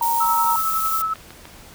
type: tone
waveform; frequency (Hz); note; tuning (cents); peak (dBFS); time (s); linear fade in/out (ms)
sine; 932.3; A#5; 0; -18; 0.01-0.56; 2
type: noise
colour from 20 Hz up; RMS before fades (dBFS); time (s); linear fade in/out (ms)
violet; -26; 0.02-1.02; 5
type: tone with tremolo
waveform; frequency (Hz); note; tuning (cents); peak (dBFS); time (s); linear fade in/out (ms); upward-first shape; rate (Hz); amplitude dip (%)
sine; 1303; E6; -20; -18; 0.2-1.14; 10; triangle; 11; 45
type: click train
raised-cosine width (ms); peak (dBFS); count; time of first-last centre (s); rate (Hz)
0.3; -23; 5; 0.86-1.454; 6.73
effects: pink hiss -44 dBFS RMS until 1.74 s